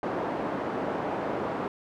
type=band-pass noise; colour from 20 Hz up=pink; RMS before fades=-31 dBFS; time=0.03-1.68 s; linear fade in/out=2 ms; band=270 to 940 Hz; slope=12 dB/octave; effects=none